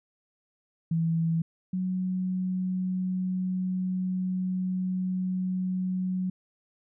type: tone pair in turn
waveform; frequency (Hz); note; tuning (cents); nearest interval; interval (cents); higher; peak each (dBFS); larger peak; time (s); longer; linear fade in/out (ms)
sine; 164.6 / 184.76; E3 / F#3; -2 / -2; major second; 200; second; -23 / -26; first; 0.91-1.42 / 1.73-6.3; second; 5
effects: none